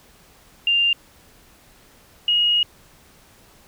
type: tone pair in turn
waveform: sine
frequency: 2794 / 2879 Hz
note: F7 / F#7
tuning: 0 / -48 cents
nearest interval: minor second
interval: 52 cents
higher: second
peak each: -15 dBFS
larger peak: neither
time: 0.67-0.93 / 2.28-2.63 s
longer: second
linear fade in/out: 2 ms
effects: pink hiss -52 dBFS RMS until 3.67 s